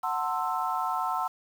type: chord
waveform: sine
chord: F# half-diminished seventh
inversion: none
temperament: equal with one note detuned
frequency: 740 / 895.9 / 1046.5 / 1318.5 Hz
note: F#5 / A5 / C6 / E6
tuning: 0 / +31 / 0 / 0 cents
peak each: -32 dBFS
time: 0.03-1.28 s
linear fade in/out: 10 ms
effects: 8-bit